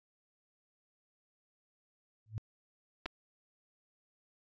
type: tone with exponential growth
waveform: sine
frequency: 108.8 Hz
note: A2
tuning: 19 cents flat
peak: -31 dBFS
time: 2.26-2.38 s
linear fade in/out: 0 ms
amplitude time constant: 26 ms
type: clicks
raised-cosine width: 0.3 ms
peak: -23 / -22 dBFS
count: 2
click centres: 3.058 / 3.061 s
effects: resampled to 16000 Hz